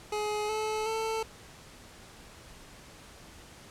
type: tone with pitch steps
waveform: 25% pulse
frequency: 421.3 / 432.6 / 444.3 Hz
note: G#4 / A4 / A4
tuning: +25 / -29 / +17 cents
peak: -26 dBFS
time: 0.12-1.23 s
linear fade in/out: 5 ms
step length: 370 ms
effects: pink hiss -51 dBFS RMS until 3.7 s + low-pass 10000 Hz 12 dB/octave